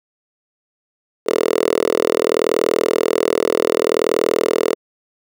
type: tone with high-pass filter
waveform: 5% pulse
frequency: 40.63 Hz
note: E1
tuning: 24 cents flat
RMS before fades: -17 dBFS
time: 1.26-4.75 s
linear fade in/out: 20 ms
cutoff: 440 Hz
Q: 3.8
effects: none